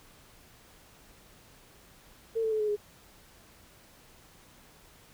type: tone with pitch steps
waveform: sine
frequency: 452.1 / 442.5 / 433.2 / 424 / 415.1 Hz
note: A4 / A4 / A4 / G#4 / G#4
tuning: +47 / +10 / -27 / +36 / -1 cents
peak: -26 dBFS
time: 2.35-2.765 s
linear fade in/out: 20 ms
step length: 83 ms
effects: pink hiss -57 dBFS RMS until 5.13 s